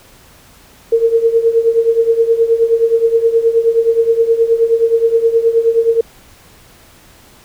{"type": "tone with tremolo", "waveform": "sine", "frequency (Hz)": 458.4, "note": "A#4", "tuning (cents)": -29, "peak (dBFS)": -5, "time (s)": [0.92, 6.01], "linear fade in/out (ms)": 5, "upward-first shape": "triangle", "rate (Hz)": 9.5, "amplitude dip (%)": 85, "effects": ["pink hiss -44 dBFS RMS until 7.44 s"]}